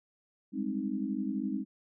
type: chord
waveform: sine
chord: Ab major seventh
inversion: third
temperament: equal with one note detuned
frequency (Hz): 196 / 207.7 / 263.3 / 311.1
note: G3 / Ab3 / C4 / Eb4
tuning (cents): 0 / 0 / +11 / 0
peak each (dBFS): -39 / -35 / -35 / -37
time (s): 0.52-1.65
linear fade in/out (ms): 50
effects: none